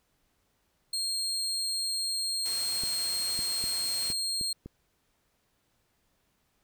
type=tone; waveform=30% pulse; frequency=4228 Hz; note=C8; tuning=17 cents sharp; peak=-26 dBFS; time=0.93-4.53 s; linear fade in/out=5 ms
type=noise; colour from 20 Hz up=white; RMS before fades=-40 dBFS; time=2.45-4.13 s; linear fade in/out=10 ms
type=clicks; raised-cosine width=3 ms; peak=-28 dBFS; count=6; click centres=2.836 / 3.391 / 3.64 / 4.102 / 4.412 / 4.66 s
effects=pink hiss -73 dBFS RMS until 6.63 s